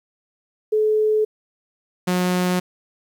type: tone pair in turn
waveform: sine / sawtooth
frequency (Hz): 430 / 180.79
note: A4 / F#3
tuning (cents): -40 / -40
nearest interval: octave + minor third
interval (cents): 1500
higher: first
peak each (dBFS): -15 / -14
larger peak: second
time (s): 0.72-1.25 / 2.07-2.6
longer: neither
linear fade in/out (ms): 10
effects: 9-bit